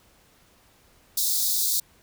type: high-pass noise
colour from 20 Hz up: white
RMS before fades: -24 dBFS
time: 1.17-1.8 s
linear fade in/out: 5 ms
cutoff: 3600 Hz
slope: 96 dB/octave
effects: pink hiss -59 dBFS RMS until 2.02 s